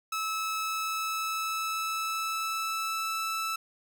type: tone with pitch glide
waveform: sawtooth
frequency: 1300 to 1317.4 Hz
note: E6 to E6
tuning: -24 to -1 cents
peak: -26 dBFS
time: 0.12-3.56 s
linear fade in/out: 5 ms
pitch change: +23 cents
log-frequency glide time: 0.33-3.17 s
effects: none

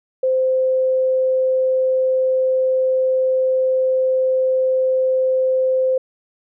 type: tone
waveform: sine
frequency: 519 Hz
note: C5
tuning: 14 cents flat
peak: -14 dBFS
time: 0.23-5.98 s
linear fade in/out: 5 ms
effects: none

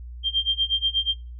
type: tone with tremolo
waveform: sine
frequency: 3176 Hz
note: G7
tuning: 22 cents sharp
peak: -17 dBFS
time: 0.23-1.15 s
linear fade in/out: 50 ms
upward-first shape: sine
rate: 8.3 Hz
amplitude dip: 95%
effects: noise-tail reverb RT60 0.4 s tail -25 dB re dry + added 60 Hz sine -35 dBFS peak until 1.39 s

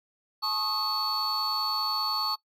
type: tone cluster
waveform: triangle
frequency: 863 / 1092 / 1247 / 4445 Hz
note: A5 / C#6 / D#6 / C#8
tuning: -34 / -26 / +3 / +4 cents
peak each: -33 / -32 / -32 / -26 dBFS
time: 0.42-2.36 s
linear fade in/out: 20 ms
effects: noise-tail reverb RT60 0.1 s tail -21 dB re dry + tanh soft clip ceiling -17 dBFS

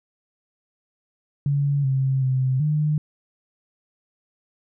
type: tone with pitch steps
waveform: sine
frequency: 142 / 133.6 / 130.4 / 151.2 Hz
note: C#3 / C3 / C3 / D#3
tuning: +42 / +36 / -5 / -49 cents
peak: -18 dBFS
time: 1.46-2.98 s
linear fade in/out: 2 ms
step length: 380 ms
effects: none

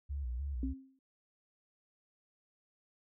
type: tone with vibrato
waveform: sine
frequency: 65.4 Hz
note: C2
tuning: in tune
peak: -35 dBFS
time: 0.09-0.74 s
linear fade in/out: 20 ms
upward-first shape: square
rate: 3.3 Hz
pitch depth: 130 cents each way
type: tone with exponential decay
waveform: sine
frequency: 266.1 Hz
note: C4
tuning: 29 cents sharp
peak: -32 dBFS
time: 0.63-0.99 s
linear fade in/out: 2 ms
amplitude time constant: 77 ms
effects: none

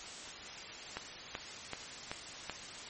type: click train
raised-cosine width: 0.3 ms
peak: -21 dBFS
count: 5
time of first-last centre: 0.97-2.497 s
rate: 2.62 Hz
effects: white hiss -46 dBFS RMS until 2.89 s + MP3 32 kbps

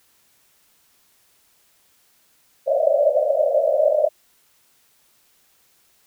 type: band-pass noise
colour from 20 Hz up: pink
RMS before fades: -18 dBFS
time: 2.66-4.09 s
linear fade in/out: 20 ms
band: 550 to 640 Hz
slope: 96 dB/octave
effects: white hiss -60 dBFS RMS until 6.06 s

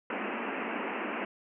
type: band-pass noise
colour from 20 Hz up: pink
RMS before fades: -35 dBFS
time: 0.1-1.25 s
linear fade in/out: 2 ms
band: 200 to 2800 Hz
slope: 96 dB/octave
effects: none

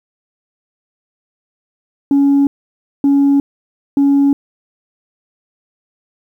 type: tone bursts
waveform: sine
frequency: 280 Hz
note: C#4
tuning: 18 cents sharp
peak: -6 dBFS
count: 3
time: 2.11-4.33 s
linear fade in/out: 2 ms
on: 360 ms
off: 570 ms
effects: tanh soft clip ceiling -6 dBFS + 8-bit

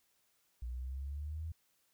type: exponential sweep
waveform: sine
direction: up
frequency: 58.9 to 82.41 Hz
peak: -38 dBFS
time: 0.62-1.52 s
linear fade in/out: 5 ms
effects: white hiss -75 dBFS RMS until 1.93 s

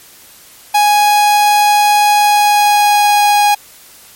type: tone with pitch glide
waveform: 45% pulse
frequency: 830.6 to 825.3 Hz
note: G#5 to G#5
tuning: 0 to -11 cents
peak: -7 dBFS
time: 0.74-3.55 s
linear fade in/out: 10 ms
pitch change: -11 cents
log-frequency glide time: 2.19-3.31 s
effects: white hiss -40 dBFS RMS until 4.15 s + MP3 64 kbps

